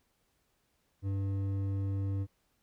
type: tone with hard clipping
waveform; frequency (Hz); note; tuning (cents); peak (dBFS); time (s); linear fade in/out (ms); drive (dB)
sine; 98; G2; 0; -32; 1.02-2.27; 50; 8
effects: pink hiss -75 dBFS RMS until 2.62 s